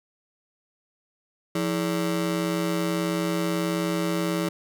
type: ring-modulated tone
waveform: 30% pulse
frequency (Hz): 249.3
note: B3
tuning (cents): +16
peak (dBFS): -18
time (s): 1.55-4.49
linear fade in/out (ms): 5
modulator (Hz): 75.4
effects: none